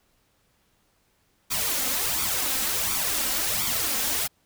white noise with flanger, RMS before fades -26 dBFS, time 1.5-4.28 s, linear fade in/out 20 ms, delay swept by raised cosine 0.85 to 3.85 ms, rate 1.4 Hz, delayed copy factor +0.65, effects pink hiss -67 dBFS RMS until 4.45 s

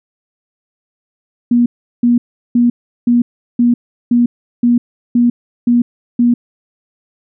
sine tone bursts, 240 Hz, B3, 49 cents flat, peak -7 dBFS, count 10, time 1.51-6.34 s, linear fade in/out 5 ms, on 150 ms, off 370 ms, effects none

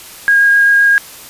sine tone with vibrato, 1630 Hz, G#6, 33 cents flat, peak -6 dBFS, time 0.28-0.98 s, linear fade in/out 0 ms, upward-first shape triangle, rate 7.7 Hz, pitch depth 9 cents each way, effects white hiss -34 dBFS RMS until 1.29 s + resampled to 32000 Hz

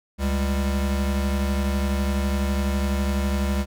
square tone pair together, 70 / 197.99 Hz, C#2 / G3, +18 / +18 cents, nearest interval octave + tritone, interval 1800 cents, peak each -23 / -27 dBFS, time 0.18-3.66 s, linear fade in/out 50 ms, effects none

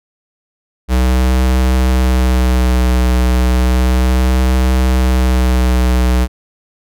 square tone with vibrato, 63 Hz, B1, 35 cents sharp, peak -10 dBFS, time 0.88-6.28 s, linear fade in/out 50 ms, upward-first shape sine, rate 0.33 Hz, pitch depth 23 cents each way, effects none

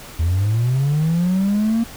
triangle linear sweep, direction up, 78 to 233.1 Hz, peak -12 dBFS, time 0.19-1.84 s, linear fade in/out 10 ms, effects tanh soft clip ceiling -10 dBFS + pink hiss -38 dBFS RMS until 1.96 s

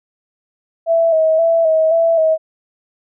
sine tone with vibrato, 650 Hz, E5, 24 cents flat, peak -10 dBFS, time 0.86-2.38 s, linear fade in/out 50 ms, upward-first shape square, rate 1.9 Hz, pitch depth 35 cents each way, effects none

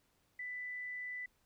sine tone, 1989 Hz, B6, 12 cents sharp, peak -40 dBFS, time 0.39-1.26 s, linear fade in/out 5 ms, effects pink hiss -75 dBFS RMS until 1.45 s

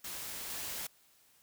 white noise with level steps, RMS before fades -42 / -40 dBFS, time 0.04-0.87 s, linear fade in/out 5 ms, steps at 0.5 s, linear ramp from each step 2 ms, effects white hiss -66 dBFS RMS until 1.42 s

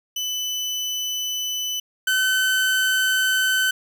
30% pulse tone pair in turn, 3000 / 1524 Hz, F#7 / G6, +23 / -49 cents, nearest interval octave, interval 1172 cents, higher first, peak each -21 / -15 dBFS, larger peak second, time 0.16-1.8 / 2.07-3.71 s, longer neither, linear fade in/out 5 ms, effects none

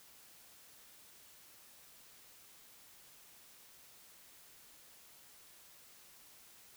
silence, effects white hiss -60 dBFS RMS until 6.76 s

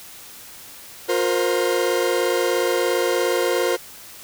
40% pulse chord, F suspended fourth, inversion none, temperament equal with one note detuned, 356.6 / 466.2 / 523.3 Hz, F4 / Bb4 / C5, +36 / 0 / 0 cents, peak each -22 dBFS, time 1.08-3.77 s, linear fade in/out 20 ms, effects white hiss -41 dBFS RMS until 4.23 s

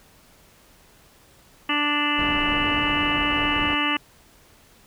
harmonic tone, 293.7 Hz, D4, in tune, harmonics 1 / 2 / 3 / 4 / 5 / 6 / 7 / 8 / 9 / 10, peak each -27 / -39 / -31 / -27 / -36 / -30 / -29 / -39 / -27 / -27 dBFS, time 1.69-3.97 s, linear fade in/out 5 ms
pink low-pass noise, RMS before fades -32 dBFS, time 2.18-3.75 s, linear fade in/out 10 ms, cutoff 1400 Hz, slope 12 dB/octave
effects pink hiss -54 dBFS RMS until 4.86 s

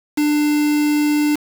triangle tone with quantisation, 297.4 Hz, D4, 22 cents sharp, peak -12 dBFS, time 0.17-1.36 s, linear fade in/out 10 ms, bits 4, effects none

